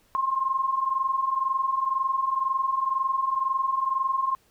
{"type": "tone pair together", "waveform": "sine", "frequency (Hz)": [1046.5, 1068.5], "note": ["C6", "C6"], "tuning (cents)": [0, 36], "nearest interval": "unison", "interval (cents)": 36, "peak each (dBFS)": [-28, -24], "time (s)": [0.15, 4.35], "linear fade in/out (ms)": 0, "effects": ["pink hiss -63 dBFS RMS until 4.5 s"]}